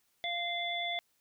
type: harmonic tone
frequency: 693 Hz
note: F5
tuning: 14 cents flat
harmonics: 1 / 3 / 5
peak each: -37 / -37 / -36 dBFS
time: 0.24-0.99 s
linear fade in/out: 0 ms
effects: white hiss -74 dBFS RMS until 1.2 s